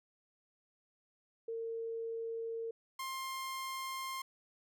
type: tone pair in turn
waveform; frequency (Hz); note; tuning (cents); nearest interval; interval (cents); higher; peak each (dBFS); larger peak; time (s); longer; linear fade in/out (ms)
sine / sawtooth; 455.9 / 1058.3; A#4 / C6; -39 / +19; octave + minor third; 1458; second; -37 / -35; second; 1.48-2.71 / 2.99-4.22; neither; 5
effects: none